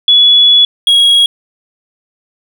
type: tone pair in turn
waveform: sine / triangle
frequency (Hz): 3400 / 3309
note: G#7 / G#7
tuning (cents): +40 / -7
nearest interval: unison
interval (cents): 47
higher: first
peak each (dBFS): -3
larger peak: neither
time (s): 0.08-0.65 / 0.87-1.26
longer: first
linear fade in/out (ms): 2
effects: none